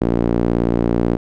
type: tone with band-pass filter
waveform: sawtooth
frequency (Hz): 58.27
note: A#1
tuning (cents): 0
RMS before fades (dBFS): -17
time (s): 0.01-1.17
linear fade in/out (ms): 5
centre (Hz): 320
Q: 1.3
effects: none